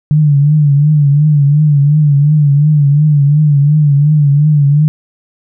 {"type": "tone with vibrato", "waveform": "sine", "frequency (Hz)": 146.83, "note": "D3", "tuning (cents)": 0, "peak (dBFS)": -5, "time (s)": [0.11, 4.88], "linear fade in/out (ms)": 0, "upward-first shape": "triangle", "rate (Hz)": 2.8, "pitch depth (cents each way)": 93, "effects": []}